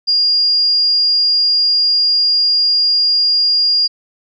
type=tone; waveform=sine; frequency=4828 Hz; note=D8; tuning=47 cents sharp; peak=-10 dBFS; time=0.07-3.88 s; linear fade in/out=20 ms; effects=none